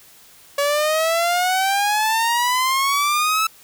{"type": "exponential sweep", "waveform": "sawtooth", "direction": "up", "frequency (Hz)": [564, 1318], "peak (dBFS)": -13, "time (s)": [0.58, 3.47], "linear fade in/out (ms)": 5, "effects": ["white hiss -48 dBFS RMS until 3.63 s"]}